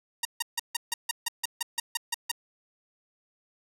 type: tone bursts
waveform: 5% pulse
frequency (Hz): 935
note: A#5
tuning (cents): +5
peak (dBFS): -14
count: 13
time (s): 0.23-2.316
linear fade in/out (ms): 5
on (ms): 22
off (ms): 150
effects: none